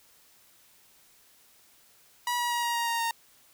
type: tone with pitch steps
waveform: sawtooth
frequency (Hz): 969 / 961.2 / 953.5 / 945.8 / 938.2 / 930.6 / 923.1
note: B5 / B5 / A#5 / A#5 / A#5 / A#5 / A#5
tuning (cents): -33 / -47 / +39 / +25 / +11 / -3 / -17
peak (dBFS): -23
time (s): 2.27-3.11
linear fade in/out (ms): 2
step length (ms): 120
effects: white hiss -60 dBFS RMS until 3.53 s